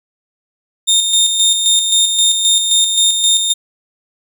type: tone with tremolo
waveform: 25% pulse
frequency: 3649 Hz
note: A#7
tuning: 38 cents flat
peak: -5 dBFS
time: 0.87-3.54 s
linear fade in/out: 20 ms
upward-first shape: square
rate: 3.8 Hz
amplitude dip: 45%
effects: none